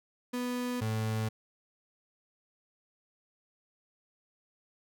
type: tone pair in turn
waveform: 35% pulse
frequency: 246.9 / 109.98 Hz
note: B3 / A2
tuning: 0 / 0 cents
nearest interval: octave + major second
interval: 1400 cents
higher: first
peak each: -30 / -28 dBFS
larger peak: second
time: 0.33-0.81 / 0.81-1.29 s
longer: neither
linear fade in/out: 10 ms
effects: none